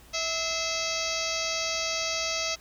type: harmonic tone with a mistuned harmonic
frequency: 651 Hz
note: E5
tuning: 22 cents flat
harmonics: 1 / 2 / 3 / 4 / 5 / 6 / 7 / 8 / 9 / 10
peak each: -35 / -38 / -37 / -35 / -39 / -37 / -35 / -36 / -37 / -38 dBFS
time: 0.13-2.56 s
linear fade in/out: 20 ms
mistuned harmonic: 3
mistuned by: +89 cents
effects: added 60 Hz sine -54 dBFS peak until 2.6 s + pink hiss -54 dBFS RMS until 2.6 s